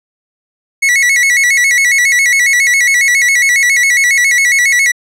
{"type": "tone with vibrato", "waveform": "45% pulse", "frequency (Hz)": 2067, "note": "C7", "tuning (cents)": -22, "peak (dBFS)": -7, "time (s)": [0.82, 4.92], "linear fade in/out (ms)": 10, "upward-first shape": "square", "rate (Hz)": 7.3, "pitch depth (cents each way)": 100, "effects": ["low-pass 10000 Hz 12 dB/octave"]}